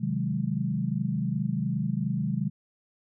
sine chord, Ab dominant seventh, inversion first, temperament equal, 130.81 / 155.56 / 185 / 207.7 Hz, C3 / Eb3 / Gb3 / Ab3, 0 / 0 / 0 / 0 cents, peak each -31 dBFS, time 0-2.5 s, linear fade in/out 20 ms, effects none

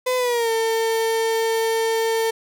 35% pulse tone with pitch glide, 506 to 450.8 Hz, B4 to A4, +42 to +42 cents, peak -17 dBFS, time 0.06-2.31 s, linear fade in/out 10 ms, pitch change -200 cents, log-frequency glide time 0.17-0.51 s, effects none

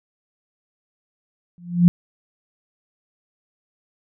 sine tone with exponential growth, 174.61 Hz, F3, in tune, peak -5 dBFS, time 1.58-1.88 s, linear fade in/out 0 ms, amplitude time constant 64 ms, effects none

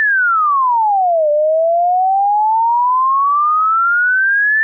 sine exponential two-way sweep, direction down then up, 1786 to 587.3 to 1780 Hz, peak -10 dBFS, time 0-4.63 s, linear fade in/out 0 ms, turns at 1.3 s, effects none

